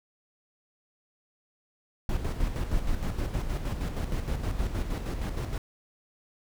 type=noise with tremolo; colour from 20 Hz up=brown; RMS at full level=-28 dBFS; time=2.09-5.58 s; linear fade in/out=2 ms; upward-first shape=square; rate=6.4 Hz; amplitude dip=50%; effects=none